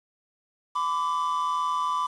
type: tone pair together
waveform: triangle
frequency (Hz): 1005 / 1167.2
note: B5 / D6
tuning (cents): +30 / -11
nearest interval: minor third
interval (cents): 259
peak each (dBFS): -25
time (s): 0.75-2.07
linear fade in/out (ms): 10
effects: resampled to 22050 Hz + 8-bit